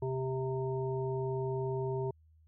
harmonic tone, 131.3 Hz, C3, 6 cents sharp, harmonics 1 / 3 / 5 / 7, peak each -35 / -34 / -45 / -43 dBFS, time 0.02-2.11 s, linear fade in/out 5 ms, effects added 79 Hz sine -60 dBFS peak until 2.47 s

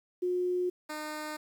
sine / 10% pulse tone pair in turn, 360 / 305 Hz, F#4 / D#4, -47 / -34 cents, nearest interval minor third, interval 287 cents, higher first, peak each -27 / -28 dBFS, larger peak first, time 0.22-0.7 / 0.89-1.37 s, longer neither, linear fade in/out 10 ms, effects 10-bit

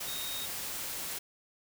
sine tone in noise, 3729 Hz, A#7, in tune, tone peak -39 dBFS, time 0.07-0.46 s, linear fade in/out 10 ms, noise white, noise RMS -38 dBFS, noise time 0-1.19 s, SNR -4 dB, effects none

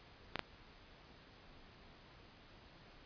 clicks, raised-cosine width 0.3 ms, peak -20 dBFS, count 2, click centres 0.357 / 0.393 s, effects pink hiss -60 dBFS RMS until 3.05 s + resampled to 11025 Hz

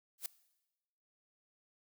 blue noise with exponential growth, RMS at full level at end -33 dBFS, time 0.18-0.26 s, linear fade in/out 2 ms, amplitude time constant 16 ms, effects noise-tail reverb RT60 1.0 s tail -19 dB re dry

